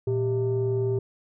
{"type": "tone pair together", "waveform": "sine", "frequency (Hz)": [116.54, 392], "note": ["A#2", "G4"], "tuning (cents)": [0, 0], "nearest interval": "octave + major sixth", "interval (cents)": 2100, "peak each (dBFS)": [-24, -23], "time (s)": [0.07, 0.99], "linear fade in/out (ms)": 5, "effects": ["tanh soft clip ceiling -18 dBFS"]}